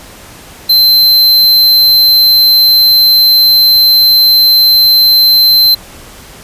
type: tone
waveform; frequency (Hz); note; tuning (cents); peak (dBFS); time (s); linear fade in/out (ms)
square; 4100; C8; -36; -4; 0.69-5.75; 10
effects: pink hiss -33 dBFS RMS until 6.43 s + resampled to 32000 Hz